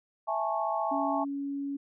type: chord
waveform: sine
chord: A major seventh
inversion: second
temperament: just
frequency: 660 / 825 / 880 / 1100 Hz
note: E5 / G#5 / A5 / C#6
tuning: +2 / -12 / 0 / -14 cents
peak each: -32 / -33 / -33 / -34 dBFS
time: 0.27-1.25 s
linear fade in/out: 20 ms
type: tone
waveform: sine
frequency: 280.1 Hz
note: C#4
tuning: 18 cents sharp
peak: -31 dBFS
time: 0.91-1.77 s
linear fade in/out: 10 ms
effects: none